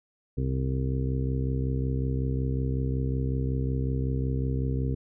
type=harmonic tone; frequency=65.41 Hz; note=C2; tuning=in tune; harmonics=1 / 2 / 3 / 4 / 5 / 6 / 7; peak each=-29 / -28 / -41 / -34 / -44 / -39 / -39 dBFS; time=0.37-4.95 s; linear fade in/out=10 ms; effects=none